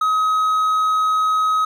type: tone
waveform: triangle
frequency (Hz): 1269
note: D#6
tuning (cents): +34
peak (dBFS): -13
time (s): 0.01-1.65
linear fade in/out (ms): 5
effects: none